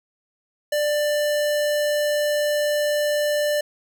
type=tone; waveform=square; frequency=592 Hz; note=D5; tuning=14 cents sharp; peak=-20 dBFS; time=0.72-3.61 s; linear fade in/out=5 ms; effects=none